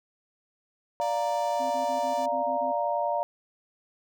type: chord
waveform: sine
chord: Bb major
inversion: first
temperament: equal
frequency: 587.3 / 698.5 / 932.3 Hz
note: D5 / F5 / Bb5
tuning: 0 / 0 / 0 cents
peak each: -29 dBFS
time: 1-3.23 s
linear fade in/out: 0 ms
type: tone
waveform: 5% pulse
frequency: 587.3 Hz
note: D5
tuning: in tune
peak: -30 dBFS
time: 1.01-2.26 s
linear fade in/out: 5 ms
type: tone bursts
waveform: sine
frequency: 261.6 Hz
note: C4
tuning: in tune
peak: -36 dBFS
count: 8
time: 1.59-2.725 s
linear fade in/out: 20 ms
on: 120 ms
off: 25 ms
effects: none